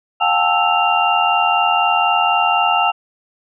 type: tone cluster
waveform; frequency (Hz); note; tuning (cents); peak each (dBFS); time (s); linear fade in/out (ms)
sine; 717 / 797 / 881 / 1316 / 2782; F5 / G5 / A5 / E6 / F7; +45 / +28 / +2 / -3 / -7; -19; 0.2-2.92; 20
effects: none